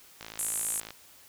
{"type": "click train", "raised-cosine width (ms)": 0.2, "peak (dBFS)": -23, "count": 39, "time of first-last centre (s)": [0.21, 0.906], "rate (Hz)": 54.6}
{"type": "band-pass noise", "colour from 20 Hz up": "white", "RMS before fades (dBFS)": -32, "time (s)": [0.39, 0.8], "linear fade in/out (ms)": 0, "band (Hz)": [7400, 11000], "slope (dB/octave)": 48}
{"effects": ["white hiss -55 dBFS RMS until 1.28 s"]}